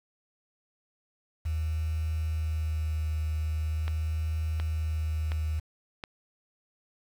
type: tone with vibrato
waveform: sine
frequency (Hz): 78.5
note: D#2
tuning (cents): +16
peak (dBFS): -27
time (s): 1.45-5.6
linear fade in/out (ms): 10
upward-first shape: sine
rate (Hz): 0.42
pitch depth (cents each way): 14
type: click train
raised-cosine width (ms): 0.3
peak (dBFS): -21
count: 4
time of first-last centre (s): 3.88-6.038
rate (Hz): 1.39
effects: 8-bit